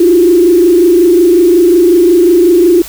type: tone with frequency modulation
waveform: sine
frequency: 349.2 Hz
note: F4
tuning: in tune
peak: -3 dBFS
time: 0-2.82 s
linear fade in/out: 5 ms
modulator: 25.5 Hz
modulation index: 0.89
effects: added 50 Hz sine -35 dBFS peak until 2.88 s + white hiss -28 dBFS RMS until 2.88 s